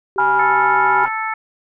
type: tone with pitch glide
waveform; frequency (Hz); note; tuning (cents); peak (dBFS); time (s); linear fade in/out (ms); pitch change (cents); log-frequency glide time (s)
sine; 386 to 382.9; G4 to G4; -27 to -41; -25; 0.16-1.04; 0; -14; 0.33-0.87
type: chord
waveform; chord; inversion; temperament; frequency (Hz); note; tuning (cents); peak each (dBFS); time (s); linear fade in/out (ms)
sine; F diminished; first; equal with one note detuned; 830.6 / 978.1 / 1396.9; Ab5 / Cb6 / F6; 0 / -17 / 0; -17; 0.18-1.06; 5
type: click train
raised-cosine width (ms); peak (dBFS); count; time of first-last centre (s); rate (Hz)
0.5; -19; 118; 0.2-1.08; 133
type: harmonic tone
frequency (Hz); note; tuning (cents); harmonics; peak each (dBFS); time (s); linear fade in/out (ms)
440; A4; 0; 2 / 3 / 4 / 5; -24 / -24 / -28 / -26; 0.39-1.34; 5
effects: none